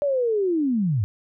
sine linear sweep, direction down, 587.3 to 91.8 Hz, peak -19 dBFS, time 0.02-1.04 s, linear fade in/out 0 ms, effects none

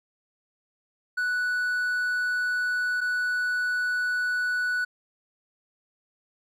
triangle tone pair in turn, 1480 / 1480 Hz, F#6 / F#6, 0 / 0 cents, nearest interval unison, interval 0 cents, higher neither, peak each -22 dBFS, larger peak neither, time 1.17-3.01 / 3.01-4.85 s, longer neither, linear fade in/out 10 ms, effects none

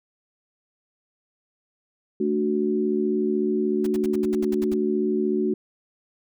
sine chord, D major, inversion second, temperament equal, 220 / 293.7 / 370 Hz, A3 / D4 / F#4, 0 / 0 / 0 cents, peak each -25 / -27 / -23 dBFS, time 2.2-5.54 s, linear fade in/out 5 ms
pink noise bursts, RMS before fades -39 dBFS, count 10, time 3.84-4.741 s, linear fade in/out 5 ms, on 28 ms, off 69 ms
effects none

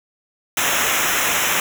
pink noise with comb filter, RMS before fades -19 dBFS, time 0.57-1.6 s, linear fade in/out 2 ms, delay 0.22 ms, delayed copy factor -1, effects none

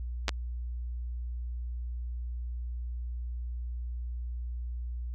clicks, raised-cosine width 0.2 ms, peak -10 / -12 dBFS, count 2, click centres 0.282 / 0.292 s, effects added 60 Hz sine -33 dBFS peak until 5.14 s

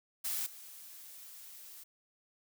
blue noise with level steps, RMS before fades -36 / -51 dBFS, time 0.24-1.84 s, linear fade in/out 10 ms, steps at 0.46 s, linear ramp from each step 5 ms, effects none

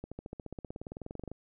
accelerating click train, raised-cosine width 2 ms, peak -27 dBFS, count 24, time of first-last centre 0.04-1.316 s, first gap 76 ms, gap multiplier 0.97, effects none

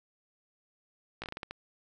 slowing click train, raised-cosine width 0.3 ms, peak -22 dBFS, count 8, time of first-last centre 1.22-1.51 s, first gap 17 ms, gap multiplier 1.29, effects none

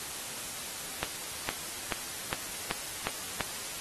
accelerating click train, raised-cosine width 0.3 ms, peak -12 dBFS, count 7, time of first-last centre 1.03-3.408 s, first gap 460 ms, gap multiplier 0.94, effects white hiss -39 dBFS RMS until 3.8 s + AAC 32 kbps

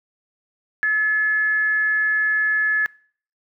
sine tone with frequency modulation, 1714 Hz, A6, 46 cents flat, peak -16 dBFS, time 0.83-2.86 s, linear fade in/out 0 ms, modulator 418 Hz, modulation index 0.2, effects noise-tail reverb RT60 0.5 s tail -23 dB re dry

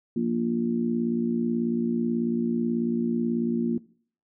harmonic tone, 58.27 Hz, A#1, in tune, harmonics 3 / 4 / 5 / 6, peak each -33 / -24 / -37 / -30 dBFS, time 0.16-3.78 s, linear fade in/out 5 ms, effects noise-tail reverb RT60 0.5 s tail -20 dB re dry

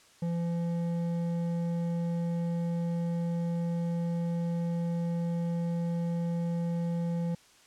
sine tone with hard clipping, 170 Hz, F3, 46 cents flat, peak -30 dBFS, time 0.22-7.35 s, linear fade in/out 5 ms, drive 8 dB, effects white hiss -59 dBFS RMS until 7.66 s + low-pass 8000 Hz 12 dB/octave

